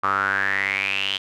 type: tone with band-pass filter sweep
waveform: sawtooth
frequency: 98 Hz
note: G2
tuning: in tune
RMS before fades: -23 dBFS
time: 0.03-1.18 s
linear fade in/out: 10 ms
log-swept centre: 1200 to 3200 Hz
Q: 8.8
effects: none